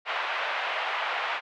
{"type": "band-pass noise", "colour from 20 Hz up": "pink", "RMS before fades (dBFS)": -30, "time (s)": [0.05, 1.41], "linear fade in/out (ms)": 50, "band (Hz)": [690, 3000], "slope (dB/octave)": 24, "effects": []}